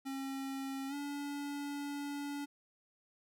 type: tone with pitch glide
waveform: square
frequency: 270 to 286.1 Hz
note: C#4 to D4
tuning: -45 to -45 cents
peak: -39 dBFS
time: 0.05-2.46 s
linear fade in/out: 20 ms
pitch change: +100 cents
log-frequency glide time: 0.88-0.94 s
effects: none